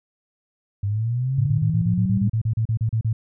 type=linear sweep; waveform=sine; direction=up; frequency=98 to 201.2 Hz; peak=-20 dBFS; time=0.83-2.28 s; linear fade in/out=5 ms
type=tone bursts; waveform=sine; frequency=111.5 Hz; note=A2; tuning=23 cents sharp; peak=-18 dBFS; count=15; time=1.38-3.13 s; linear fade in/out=5 ms; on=84 ms; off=35 ms
effects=none